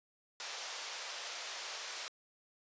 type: band-pass noise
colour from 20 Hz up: white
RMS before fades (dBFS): -44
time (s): 0.4-2.08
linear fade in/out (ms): 0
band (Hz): 490 to 6400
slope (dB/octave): 24
effects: resampled to 16000 Hz